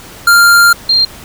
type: tone pair in turn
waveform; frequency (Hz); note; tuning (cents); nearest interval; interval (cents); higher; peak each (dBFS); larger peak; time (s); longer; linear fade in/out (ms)
square / sine; 1395 / 4189; F6 / C8; -2 / +1; octave + perfect fifth; 1903; second; -4 / -6; first; 0.27-0.73 / 0.89-1.05; first; 5
effects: pink hiss -33 dBFS RMS until 1.24 s